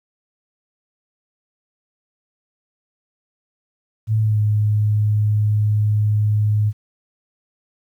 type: tone with pitch glide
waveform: sine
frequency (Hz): 109.4 to 105.67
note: A2 to G#2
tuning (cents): -9 to +30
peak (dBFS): -14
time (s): 4.07-6.73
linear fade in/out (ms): 50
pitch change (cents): -61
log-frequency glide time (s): 4.2-4.4
effects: 9-bit